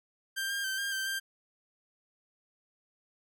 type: tone with pitch steps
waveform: sawtooth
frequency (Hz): 1581 / 1605 / 1552 / 1604 / 1559 / 1583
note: G6 / G6 / G6 / G6 / G6 / G6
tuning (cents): +14 / +40 / -18 / +39 / -10 / +17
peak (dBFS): -28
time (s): 0.36-1.2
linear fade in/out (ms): 20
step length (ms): 140
effects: none